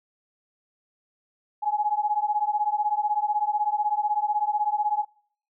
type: beating tone pair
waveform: sine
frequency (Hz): 830.6 / 846.6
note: G#5 / G#5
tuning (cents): 0 / +33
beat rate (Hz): 16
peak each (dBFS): -25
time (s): 1.62-5.05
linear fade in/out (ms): 20
effects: noise-tail reverb RT60 0.6 s tail -26 dB re dry